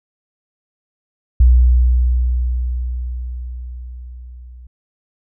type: tone with level ramp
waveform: sine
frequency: 61.5 Hz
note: B1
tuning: 7 cents flat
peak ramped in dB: -5 to -35 dBFS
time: 1.4-4.67 s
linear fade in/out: 5 ms
effects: none